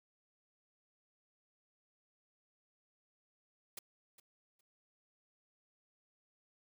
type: noise with echo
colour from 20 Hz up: white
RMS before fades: -45 dBFS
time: 3.77-3.79 s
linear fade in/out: 5 ms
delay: 410 ms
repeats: 2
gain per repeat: -15 dB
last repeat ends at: 4.61 s
effects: none